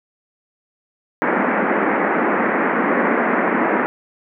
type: band-pass noise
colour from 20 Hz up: pink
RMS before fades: -18 dBFS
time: 1.22-3.86 s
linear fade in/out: 0 ms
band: 200 to 2100 Hz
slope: 48 dB/octave
effects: none